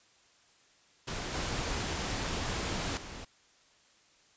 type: noise with level steps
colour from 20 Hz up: pink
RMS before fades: -37 / -34 / -44 dBFS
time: 1.07-3.25 s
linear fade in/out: 10 ms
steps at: 1.34 / 2.97 s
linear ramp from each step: 2 ms
effects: white hiss -64 dBFS RMS until 4.36 s + resampled to 16000 Hz